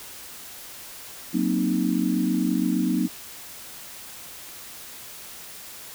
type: chord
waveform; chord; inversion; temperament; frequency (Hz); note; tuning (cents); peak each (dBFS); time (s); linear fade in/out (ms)
sine; C half-diminished seventh; second; equal with one note detuned; 185 / 233.1 / 261.6 / 308.1; Gb3 / Bb3 / C4 / Eb4; 0 / 0 / 0 / -17; -26; 1.33-3.08; 20
effects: white hiss -41 dBFS RMS until 5.94 s